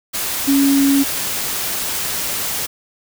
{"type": "tone in noise", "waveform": "sine", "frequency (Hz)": 277.2, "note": "C#4", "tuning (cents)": 0, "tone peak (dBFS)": -11, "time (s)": [0.47, 1.04], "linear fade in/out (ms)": 20, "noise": "white", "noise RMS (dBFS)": -22, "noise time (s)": [0.13, 2.67], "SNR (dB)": 8, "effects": []}